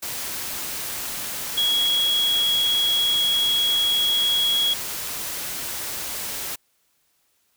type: tone in noise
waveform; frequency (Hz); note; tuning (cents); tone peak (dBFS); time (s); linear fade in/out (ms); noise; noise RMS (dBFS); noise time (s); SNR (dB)
sine; 3322; G#7; 0; -18; 1.57-4.74; 10; white; -30; 0.02-6.56; +9
effects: white hiss -67 dBFS RMS until 7.56 s